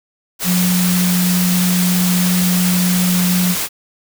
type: tone in noise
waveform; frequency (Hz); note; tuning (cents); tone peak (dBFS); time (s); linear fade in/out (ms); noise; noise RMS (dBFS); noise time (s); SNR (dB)
sine; 180.3; F#3; -45; -13; 0.44-3.56; 50; white; -20; 0.39-3.69; +4
effects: none